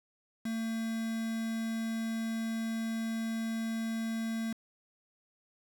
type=tone with quantisation; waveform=triangle; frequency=225 Hz; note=A3; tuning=39 cents sharp; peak=-30 dBFS; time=0.45-4.53 s; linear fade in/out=5 ms; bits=7; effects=none